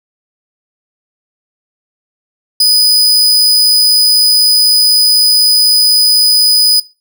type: tone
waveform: 40% pulse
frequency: 4978 Hz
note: D#8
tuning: in tune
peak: -4 dBFS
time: 2.6-6.8 s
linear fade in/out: 5 ms
effects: noise-tail reverb RT60 0.3 s tail -21 dB re dry